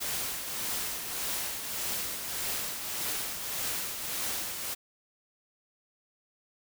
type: noise with tremolo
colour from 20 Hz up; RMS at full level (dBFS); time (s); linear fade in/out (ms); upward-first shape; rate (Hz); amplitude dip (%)
white; -32; 0-4.75; 20; triangle; 1.7; 50
effects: none